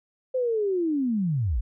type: linear sweep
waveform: sine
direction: down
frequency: 523.3 to 43.65 Hz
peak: -22 dBFS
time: 0.34-1.61 s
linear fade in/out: 10 ms
effects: none